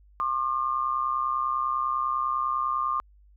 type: tone pair together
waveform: sine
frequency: 1070 / 1200 Hz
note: C6 / D6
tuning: +38 / +37 cents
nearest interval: major second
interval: 199 cents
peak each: -28 / -26 dBFS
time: 0.2-3 s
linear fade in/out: 0 ms
effects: added 50 Hz sine -53 dBFS peak until 3.36 s